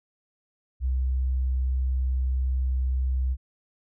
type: tone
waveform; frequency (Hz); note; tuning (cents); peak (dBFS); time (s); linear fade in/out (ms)
sine; 64.4; C2; -27; -22; 0.8-3.37; 50
effects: none